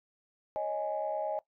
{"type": "chord", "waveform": "sine", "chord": "C# suspended second", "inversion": "none", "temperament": "just", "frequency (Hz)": [554.4, 623.7, 831.5], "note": ["C#5", "D#5", "G#5"], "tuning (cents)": [0, 4, 2], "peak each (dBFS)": [-37, -33, -35], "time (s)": [0.56, 1.39], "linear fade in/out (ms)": 0, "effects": ["noise-tail reverb RT60 0.1 s tail -18 dB re dry", "tanh soft clip ceiling -22 dBFS"]}